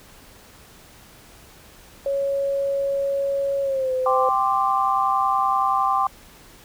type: tone with pitch glide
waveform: sine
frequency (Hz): 554.4 to 514.3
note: C#5 to C5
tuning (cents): 0 to -30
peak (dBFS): -20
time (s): 2.06-4.29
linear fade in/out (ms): 2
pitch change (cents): -130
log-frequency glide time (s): 3.62-3.92
type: chord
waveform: sine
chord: G suspended fourth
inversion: none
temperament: just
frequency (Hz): 784 / 1045.3 / 1176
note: G5 / C6 / D6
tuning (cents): 0 / -2 / +2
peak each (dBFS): -22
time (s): 4.06-6.07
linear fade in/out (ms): 2
effects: pink hiss -48 dBFS RMS until 6.64 s